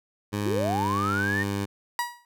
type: tone with pitch glide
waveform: 15% pulse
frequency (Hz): 103.1 to 99.93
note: G#2 to G2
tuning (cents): -12 to +34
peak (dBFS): -20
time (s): 0.32-1.66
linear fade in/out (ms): 20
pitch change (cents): -54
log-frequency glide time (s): 0.48-0.77
type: linear sweep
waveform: sine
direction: up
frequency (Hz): 311.1 to 1864.7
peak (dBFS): -25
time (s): 0.45-1.44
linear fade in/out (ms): 20
type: tone with exponential decay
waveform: 30% pulse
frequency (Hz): 962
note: B5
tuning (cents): -46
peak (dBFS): -19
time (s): 1.99-2.25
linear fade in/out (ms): 1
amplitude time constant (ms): 55
effects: none